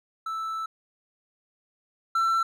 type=tone pair in turn; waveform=triangle; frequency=1318.5 / 1342.3 Hz; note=E6 / E6; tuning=0 / +31 cents; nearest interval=unison; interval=31 cents; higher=second; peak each=-27 / -19 dBFS; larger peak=second; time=0.26-0.66 / 2.15-2.43 s; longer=first; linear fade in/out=5 ms; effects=none

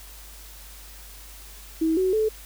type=tone with pitch steps; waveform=sine; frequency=321.9 / 374.1 / 434.7 Hz; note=E4 / F#4 / A4; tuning=-41 / +19 / -21 cents; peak=-19 dBFS; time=1.81-2.29 s; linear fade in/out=10 ms; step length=160 ms; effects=added 50 Hz sine -44 dBFS peak until 2.45 s + white hiss -46 dBFS RMS until 2.45 s

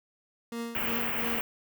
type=tone with tremolo; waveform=30% pulse; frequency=233.1 Hz; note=A#3; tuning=in tune; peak=-29 dBFS; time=0.52-1.39 s; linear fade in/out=2 ms; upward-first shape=triangle; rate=2.9 Hz; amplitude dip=80%
type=band-stop noise; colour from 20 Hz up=white; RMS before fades=-31 dBFS; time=0.75-1.41 s; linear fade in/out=0 ms; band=3100 to 16000 Hz; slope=96 dB/octave
effects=none

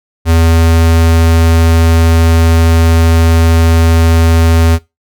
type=tone; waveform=square; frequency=82.41 Hz; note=E2; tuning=in tune; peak=-6 dBFS; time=0.25-4.79 s; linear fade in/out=50 ms; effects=noise-tail reverb RT60 0.2 s tail -19 dB re dry

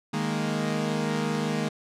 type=chord; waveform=sawtooth; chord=D# suspended fourth; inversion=none; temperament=equal; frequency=155.56 / 207.7 / 233.1 Hz; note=D#3 / G#3 / A#3; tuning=0 / 0 / 0 cents; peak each=-26 dBFS; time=0.13-1.69 s; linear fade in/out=10 ms; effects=low-pass 8000 Hz 12 dB/octave

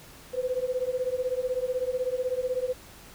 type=beating tone pair; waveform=sine; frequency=498.4 / 514.4 Hz; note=B4 / C5; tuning=+16 / -30 cents; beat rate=16 Hz; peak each=-29 / -29 dBFS; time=0.33-2.74 s; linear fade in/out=20 ms; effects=pink hiss -49 dBFS RMS until 3.14 s

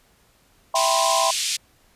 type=chord; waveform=sine; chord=C major seventh; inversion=first; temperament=equal; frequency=659.3 / 784 / 987.8 / 1046.5 Hz; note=E5 / G5 / B5 / C6; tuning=0 / 0 / 0 / 0 cents; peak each=-23 / -25 / -24 / -23 dBFS; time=0.74-1.31 s; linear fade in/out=5 ms
type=band-pass noise; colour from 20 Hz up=pink; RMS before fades=-25 dBFS; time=0.75-1.57 s; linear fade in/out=10 ms; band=2800 to 9100 Hz; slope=24 dB/octave
effects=pink hiss -59 dBFS RMS until 1.95 s + resampled to 32000 Hz

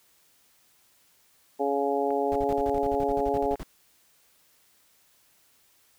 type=harmonic tone; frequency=140 Hz; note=C#3; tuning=18 cents sharp; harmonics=2 / 3 / 4 / 5 / 6; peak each=-32 / -27 / -31 / -30 / -31 dBFS; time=1.59-3.56 s; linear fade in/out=20 ms
type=clicks; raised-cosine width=0.5 ms; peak=-30 dBFS; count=2; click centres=2.106 / 3.557 s
type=noise bursts; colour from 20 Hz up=brown; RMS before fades=-36 dBFS; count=16; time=2.32-3.631 s; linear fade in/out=0 ms; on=36 ms; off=49 ms
effects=white hiss -63 dBFS RMS until 5.98 s

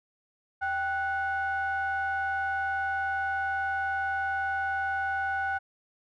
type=ring-modulated tone; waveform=triangle; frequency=348.8 Hz; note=F4; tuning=2 cents flat; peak=-22 dBFS; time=0.61-5.59 s; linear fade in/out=20 ms; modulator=1130 Hz; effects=none

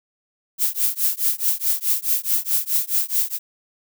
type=noise with tremolo; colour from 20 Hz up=violet; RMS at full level=-17 dBFS; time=0.58-3.39 s; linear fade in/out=50 ms; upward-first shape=triangle; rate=4.7 Hz; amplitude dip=100%; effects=none

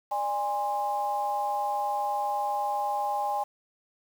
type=tone with amplitude modulation; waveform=sine; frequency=820 Hz; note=G#5; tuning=22 cents flat; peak=-22 dBFS; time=0.11-3.44 s; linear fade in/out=10 ms; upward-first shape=sine; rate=228 Hz; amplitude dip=85%; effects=8-bit

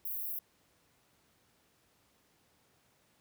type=high-pass noise; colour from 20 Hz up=white; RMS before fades=-38 dBFS; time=0.05-0.39 s; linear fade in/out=2 ms; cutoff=12000 Hz; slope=48 dB/octave; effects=pink hiss -70 dBFS RMS until 3.2 s + high-pass 80 Hz 12 dB/octave

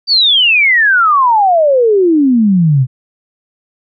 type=exponential sweep; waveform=sine; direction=down; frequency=4703 to 122.7 Hz; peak=-6 dBFS; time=0.07-2.87 s; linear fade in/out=50 ms; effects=none

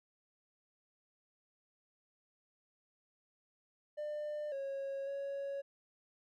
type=tone with pitch steps; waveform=triangle; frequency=598 / 548 / 556 Hz; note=D5 / C#5 / C#5; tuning=+31 / -20 / +5 cents; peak=-35 dBFS; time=3.97-5.62 s; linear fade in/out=20 ms; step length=550 ms; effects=tanh soft clip ceiling -31 dBFS

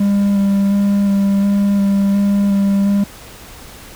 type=tone with vibrato; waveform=triangle; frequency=199.6 Hz; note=G3; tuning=32 cents sharp; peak=-9 dBFS; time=0-3.04 s; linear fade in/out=5 ms; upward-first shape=square; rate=1.4 Hz; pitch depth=11 cents each way; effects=added 60 Hz sine -44 dBFS peak until 3.95 s + pink hiss -37 dBFS RMS until 3.95 s

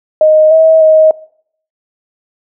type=tone with pitch steps; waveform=sine; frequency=621 / 641 / 629 Hz; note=D#5 / E5 / D#5; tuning=-3 / -49 / +19 cents; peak=-3 dBFS; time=0.21-1.11 s; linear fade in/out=2 ms; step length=300 ms; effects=noise-tail reverb RT60 0.6 s tail -22 dB re dry

